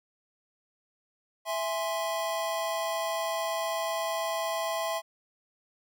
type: chord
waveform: square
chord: E augmented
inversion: none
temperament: equal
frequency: 659.3 / 830.6 / 1046.5 Hz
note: E5 / G#5 / B#5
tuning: 0 / 0 / 0 cents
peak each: -32 / -37 / -35 dBFS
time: 1.45-5.02 s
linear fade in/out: 50 ms
effects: none